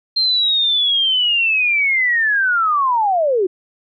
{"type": "linear sweep", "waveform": "sine", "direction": "down", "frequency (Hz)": [4186, 349.2], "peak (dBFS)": -13, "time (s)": [0.16, 3.47], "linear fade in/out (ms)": 10, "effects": []}